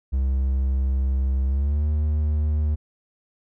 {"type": "tone with pitch glide", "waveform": "triangle", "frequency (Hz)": [66.2, 75.61], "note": ["C2", "D#2"], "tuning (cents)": [21, -49], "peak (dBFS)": -17, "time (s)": [0.12, 2.76], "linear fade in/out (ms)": 20, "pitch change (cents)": 230, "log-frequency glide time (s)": [1.46, 1.85], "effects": []}